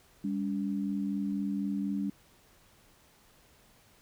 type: tone pair together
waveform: sine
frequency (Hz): 200.5 / 284.6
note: G3 / C#4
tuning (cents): +39 / +46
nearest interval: tritone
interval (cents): 607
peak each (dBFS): -31 / -34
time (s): 0.24-2.1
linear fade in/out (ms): 5
effects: pink hiss -62 dBFS RMS until 4.01 s